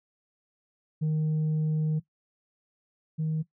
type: tone pair in turn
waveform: sine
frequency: 155.2 / 157.18 Hz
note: D#3 / D#3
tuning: -4 / +18 cents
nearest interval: unison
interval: 22 cents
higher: second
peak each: -21 / -24 dBFS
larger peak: first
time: 1.01-2 / 3.18-3.43 s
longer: first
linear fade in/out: 20 ms
effects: noise-tail reverb RT60 0.1 s tail -18 dB re dry + tanh soft clip ceiling -23 dBFS